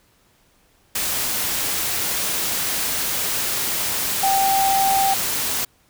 sine tone in noise, 780 Hz, G5, 9 cents flat, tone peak -16 dBFS, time 4.23-5.14 s, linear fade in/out 5 ms, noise white, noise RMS -23 dBFS, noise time 0.95-5.65 s, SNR +4 dB, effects pink hiss -59 dBFS RMS until 5.89 s

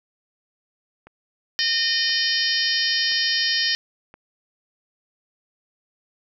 click train, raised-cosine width 0.5 ms, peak -29 dBFS, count 4, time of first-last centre 1.07-4.141 s, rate 0.977 Hz
harmonic tone, 612 Hz, D#5, 29 cents flat, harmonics 3 / 4 / 5 / 6 / 7 / 8 / 9, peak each -25 / -34 / -26 / -31 / -28 / -25 / -26 dBFS, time 1.59-3.75 s, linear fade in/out 0 ms
effects none

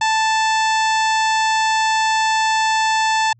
harmonic tone with a mistuned harmonic, 880 Hz, A5, in tune, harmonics 1 / 2 / 3 / 4 / 5 / 6 / 7 / 8 / 9, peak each -16 / -22 / -26 / -28 / -30 / -32 / -33 / -34 / -35 dBFS, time 0.01-3.33 s, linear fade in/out 5 ms, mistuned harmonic 9, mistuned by -37 cents, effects added 117 Hz sine -50 dBFS peak until 3.39 s

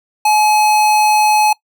square tone, 850 Hz, G#5, 40 cents sharp, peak -10 dBFS, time 0.25-1.53 s, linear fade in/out 5 ms, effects noise-tail reverb RT60 0.1 s tail -22 dB re dry

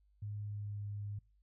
sine tone with pitch glide, 103.83 to 102.64 Hz, G#2 to G#2, 0 to -20 cents, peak -39 dBFS, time 0.22-1.19 s, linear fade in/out 5 ms, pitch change -20 cents, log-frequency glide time 0.43-0.79 s, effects noise-tail reverb RT60 0.3 s tail -26 dB re dry + added 50 Hz sine -67 dBFS peak until 1.42 s

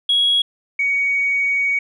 sine tone pair in turn, 3322 / 2244 Hz, G#7 / C#7, 0 / +21 cents, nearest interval perfect fifth, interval 679 cents, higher first, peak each -12 / -15 dBFS, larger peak first, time 0.09-0.42 / 0.79-1.79 s, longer second, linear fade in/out 5 ms, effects tanh soft clip ceiling -9 dBFS

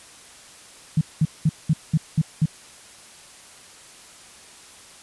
sine tone bursts, 157.3 Hz, D#3, 19 cents sharp, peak -14 dBFS, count 7, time 0.97-2.457 s, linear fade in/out 5 ms, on 41 ms, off 200 ms, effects white hiss -46 dBFS RMS until 5.02 s + resampled to 24000 Hz

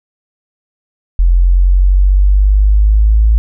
sine exponential sweep, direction up, 43.12 to 55 Hz, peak -5 dBFS, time 1.19-3.38 s, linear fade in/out 0 ms, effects none

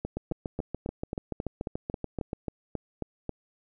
two click trains, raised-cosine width 2 ms, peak -18 / -18 dBFS, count 13 / 16, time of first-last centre 0.05-3.293 / 0.17-2.331 s, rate 3.7 / 6.94 Hz, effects none

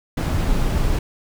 brown noise, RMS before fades -19 dBFS, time 0.17-0.99 s, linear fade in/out 5 ms, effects none

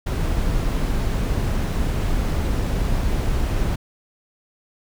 brown noise, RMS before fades -21 dBFS, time 0.06-3.76 s, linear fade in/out 10 ms, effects none

